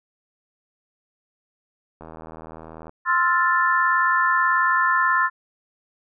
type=click train; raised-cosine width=1 ms; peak=-25 dBFS; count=72; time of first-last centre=2.01-2.894 s; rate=80.3 Hz
type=chord; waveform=sine; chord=F major seventh; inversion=second; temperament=equal; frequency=1046.5 / 1318.5 / 1396.9 / 1760 Hz; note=C6 / E6 / F6 / A6; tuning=0 / 0 / 0 / 0 cents; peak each=-20 / -25 / -24 / -21 dBFS; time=3.05-5.3 s; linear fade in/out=50 ms
effects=none